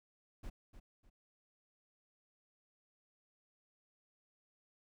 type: noise with echo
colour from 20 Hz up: brown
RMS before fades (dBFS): -44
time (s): 0.43-0.5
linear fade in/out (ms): 10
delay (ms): 300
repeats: 2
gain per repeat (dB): -10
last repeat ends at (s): 1.1
effects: none